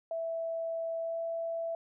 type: tone with pitch glide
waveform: sine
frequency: 659.3 to 663.9 Hz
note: E5 to E5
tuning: 0 to +12 cents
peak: -32 dBFS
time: 0.11-1.75 s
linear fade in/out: 2 ms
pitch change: +12 cents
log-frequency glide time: 0.99-1.19 s
effects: none